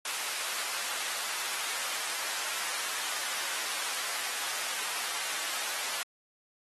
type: high-pass noise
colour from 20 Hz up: pink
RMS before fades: -35 dBFS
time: 0.05-6.03 s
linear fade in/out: 2 ms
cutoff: 1100 Hz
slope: 12 dB/octave
effects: AAC 32 kbps